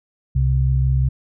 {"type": "tone pair together", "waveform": "sine", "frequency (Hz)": [65.6, 131.2], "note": ["C2", "C3"], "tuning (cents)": [5, 5], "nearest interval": "octave", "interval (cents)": 1200, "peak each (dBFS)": -17, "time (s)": [0.35, 1.09], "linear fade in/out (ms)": 10, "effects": []}